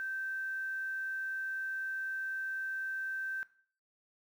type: tone with quantisation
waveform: sine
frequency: 1556 Hz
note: G6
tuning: 13 cents flat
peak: -35 dBFS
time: 0-3.43 s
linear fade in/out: 0 ms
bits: 10
effects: noise-tail reverb RT60 0.5 s tail -18 dB re dry